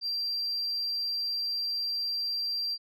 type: tone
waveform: sine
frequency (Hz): 4721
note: D8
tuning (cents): +8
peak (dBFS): -27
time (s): 0.01-2.78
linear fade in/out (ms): 50
effects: tanh soft clip ceiling -26 dBFS